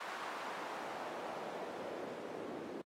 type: noise with band-pass filter sweep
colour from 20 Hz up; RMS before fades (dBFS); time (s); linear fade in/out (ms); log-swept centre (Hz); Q
pink; -44; 0-2.82; 10; 1200 to 340; 1.3
effects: high-pass 200 Hz 12 dB/octave + AAC 48 kbps